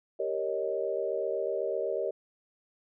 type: chord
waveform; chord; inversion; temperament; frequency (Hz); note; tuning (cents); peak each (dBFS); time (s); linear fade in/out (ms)
sine; Eb dominant seventh; first; equal; 392 / 466.2 / 554.4 / 622.3; G4 / Bb4 / Db5 / Eb5; 0 / 0 / 0 / 0; -34; 0.19-2.11; 10
effects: none